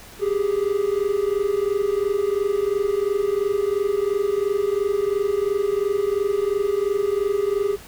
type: tone pair together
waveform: triangle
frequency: 392 / 414.9 Hz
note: G4 / G#4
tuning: 0 / -2 cents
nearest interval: minor second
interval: 98 cents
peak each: -20 / -20 dBFS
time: 0.19-7.78 s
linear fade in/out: 50 ms
effects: pink hiss -43 dBFS RMS until 7.87 s